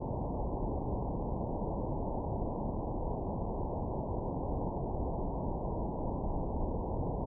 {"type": "low-pass noise", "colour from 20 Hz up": "pink", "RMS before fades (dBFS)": -35, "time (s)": [0, 7.26], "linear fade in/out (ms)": 20, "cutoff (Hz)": 980, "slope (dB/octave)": 96, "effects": []}